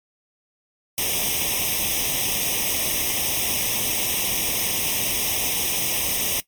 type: noise with comb filter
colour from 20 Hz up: white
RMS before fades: -23 dBFS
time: 0.98-6.4 s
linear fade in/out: 0 ms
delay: 0.34 ms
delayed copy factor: +0.9
effects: noise-tail reverb RT60 0.1 s tail -17 dB re dry + MP3 96 kbps